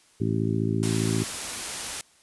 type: harmonic tone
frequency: 54.9 Hz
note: A1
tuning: 3 cents flat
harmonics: 2 / 3 / 4 / 5 / 6 / 7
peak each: -27 / -29 / -30 / -31 / -32 / -32 dBFS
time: 0.2-1.24 s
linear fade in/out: 10 ms
type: noise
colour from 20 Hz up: white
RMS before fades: -32 dBFS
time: 0.83-2.01 s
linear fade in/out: 0 ms
effects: white hiss -59 dBFS RMS until 2.22 s + resampled to 24000 Hz